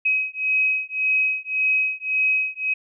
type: beating tone pair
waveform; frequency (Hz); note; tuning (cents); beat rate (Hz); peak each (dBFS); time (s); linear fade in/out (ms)
sine; 2538 / 2539.8; D#7 / D#7; +34 / +35; 1.8; -22; 0.05-2.74; 10
effects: none